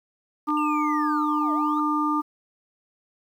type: harmonic tone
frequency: 300 Hz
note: D4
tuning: 37 cents sharp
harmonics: 1 / 3 / 4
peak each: -24 / -29 / -24 dBFS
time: 0.47-2.22 s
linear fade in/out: 20 ms
type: clicks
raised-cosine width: 0.3 ms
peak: -28 / -27 dBFS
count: 2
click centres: 0.487 / 0.504 s
type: linear two-way sweep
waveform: triangle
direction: down then up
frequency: 2794 to 599 to 1325 Hz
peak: -34 dBFS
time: 0.57-1.8 s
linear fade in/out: 2 ms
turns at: 1.53 s
effects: 9-bit